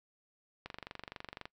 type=click train; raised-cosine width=0.3 ms; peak=-26 dBFS; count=20; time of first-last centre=0.66-1.455 s; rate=23.9 Hz; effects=noise-tail reverb RT60 0.1 s tail -22 dB re dry